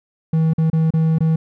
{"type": "tone with dropouts", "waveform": "triangle", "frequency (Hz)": 160.5, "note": "E3", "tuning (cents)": -46, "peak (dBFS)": -11, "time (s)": [0.33, 1.36], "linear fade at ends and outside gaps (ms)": 5, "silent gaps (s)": [[0.535, 0.581], [0.701, 0.73], [0.906, 0.937], [1.185, 1.205]], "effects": []}